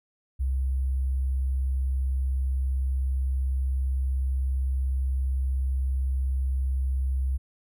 sine tone with sample-and-hold, 65.7 Hz, C2, 8 cents sharp, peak -23 dBFS, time 0.39-7.38 s, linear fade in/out 20 ms, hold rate 11025 Hz, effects none

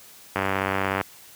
click train, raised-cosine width 0.5 ms, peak -8 dBFS, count 64, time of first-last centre 0.36-1.012 s, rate 96.6 Hz, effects white hiss -48 dBFS RMS until 1.35 s + high-pass 60 Hz 12 dB/octave

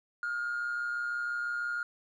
triangle tone with amplitude modulation, 1419 Hz, F6, 27 cents sharp, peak -25 dBFS, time 0.23-1.83 s, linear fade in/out 2 ms, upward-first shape sine, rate 126 Hz, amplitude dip 60%, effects tanh soft clip ceiling -27 dBFS + resampled to 24000 Hz

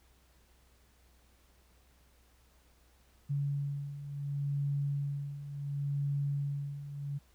sine beating tone pair, 141.3 / 142 Hz, C#3 / C#3, +34 / +42 cents, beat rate 0.7 Hz, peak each -38 / -33 dBFS, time 3.29-7.19 s, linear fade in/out 20 ms, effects added 62 Hz sine -64 dBFS peak until 7.34 s + pink hiss -68 dBFS RMS until 7.34 s

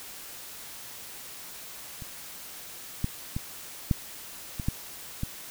clicks, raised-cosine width 5 ms, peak -28 / -14 / -18 / -10 / -20 / -13 / -17 dBFS, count 7, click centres 2.022 / 3.044 / 3.365 / 3.912 / 4.598 / 4.685 / 5.234 s, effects white hiss -43 dBFS RMS until 5.5 s

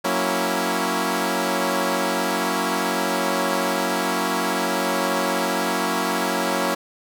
10% pulse chord, F# dominant seventh, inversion none, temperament equal, 185 / 233.1 / 277.2 / 329.6 Hz, F#3 / A#3 / C#4 / E4, 0 / 0 / 0 / 0 cents, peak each -18 dBFS, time 0.04-6.75 s, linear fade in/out 10 ms, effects none

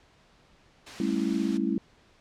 white noise, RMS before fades -41 dBFS, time 0.86-1.58 s, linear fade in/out 10 ms
sine chord, A dominant seventh, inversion third, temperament just, 198 / 220 / 275 / 330 Hz, G3 / A3 / C#4 / E4, +18 / 0 / -14 / +2 cents, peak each -30 dBFS, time 1-1.78 s, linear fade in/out 2 ms
effects pink hiss -60 dBFS RMS until 2.2 s + low-pass 5000 Hz 12 dB/octave

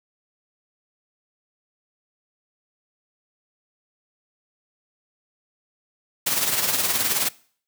white noise with tremolo, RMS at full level -20 dBFS, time 6.26-7.29 s, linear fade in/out 10 ms, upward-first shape triangle, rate 19 Hz, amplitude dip 60%, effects noise-tail reverb RT60 0.5 s tail -22 dB re dry + high-pass 100 Hz 12 dB/octave

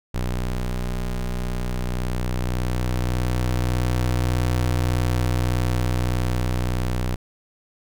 30% pulse ring-modulated tone, 61.74 Hz, B1, in tune, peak -15 dBFS, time 0.14-7.16 s, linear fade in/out 10 ms, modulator 30.8 Hz, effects none

